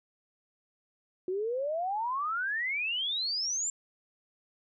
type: exponential sweep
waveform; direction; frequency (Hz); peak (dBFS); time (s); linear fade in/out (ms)
sine; up; 357.7 to 7459; -29; 1.28-3.7; 2
effects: none